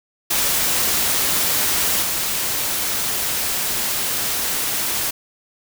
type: noise with level steps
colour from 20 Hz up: white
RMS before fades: -19 / -22 dBFS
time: 0.3-5.11 s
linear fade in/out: 10 ms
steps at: 2.02 s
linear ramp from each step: 10 ms
effects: none